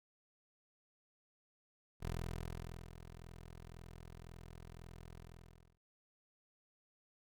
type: tone with ADSR envelope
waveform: 15% pulse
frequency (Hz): 41.91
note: E1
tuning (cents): +29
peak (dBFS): -32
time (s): 2-5.78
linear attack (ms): 56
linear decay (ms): 840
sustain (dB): -13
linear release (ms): 610
effects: none